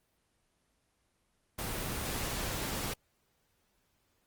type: noise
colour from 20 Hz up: pink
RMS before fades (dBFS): -36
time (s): 1.58-2.94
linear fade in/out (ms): 10
effects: pink hiss -75 dBFS RMS until 4.26 s + Opus 24 kbps